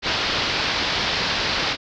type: low-pass noise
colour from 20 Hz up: white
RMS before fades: -23 dBFS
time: 0.02-1.77 s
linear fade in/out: 50 ms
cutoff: 5000 Hz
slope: 48 dB/octave
effects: none